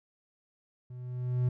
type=tone with level ramp; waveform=triangle; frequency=124.7 Hz; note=B2; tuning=17 cents sharp; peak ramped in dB=-40 to -21 dBFS; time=0.9-1.49 s; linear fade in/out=5 ms; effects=none